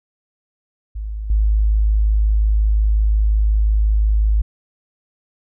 sine tone with level steps, 52.8 Hz, G#1, 29 cents sharp, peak -23 / -12 dBFS, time 0.95-4.42 s, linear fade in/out 10 ms, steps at 1.3 s, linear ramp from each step 2 ms, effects none

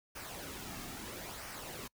pink noise with flanger, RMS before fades -45 dBFS, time 0.15-1.88 s, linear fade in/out 10 ms, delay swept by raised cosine 0.26 to 2.06 ms, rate 0.76 Hz, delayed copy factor -0.5, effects noise-tail reverb RT60 0.1 s tail -26 dB re dry

